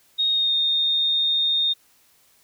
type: tone with pitch glide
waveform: sine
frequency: 3729 to 3673 Hz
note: A#7 to A#7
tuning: 0 to -26 cents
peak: -18 dBFS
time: 0.18-1.74 s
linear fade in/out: 20 ms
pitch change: -26 cents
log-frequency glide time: 0.3-0.54 s
effects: white hiss -59 dBFS RMS until 2.43 s